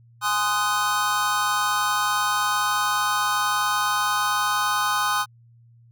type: chord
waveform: square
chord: Ab dominant seventh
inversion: none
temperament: just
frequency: 830.6 / 1038.3 / 1245.9 / 1495.1 Hz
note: Ab5 / C6 / Eb6 / Gb6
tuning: 0 / -14 / +2 / +18 cents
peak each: -29 / -27 / -25 / -28 dBFS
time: 0.21-5.26 s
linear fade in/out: 50 ms
effects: added 117 Hz sine -50 dBFS peak until 5.91 s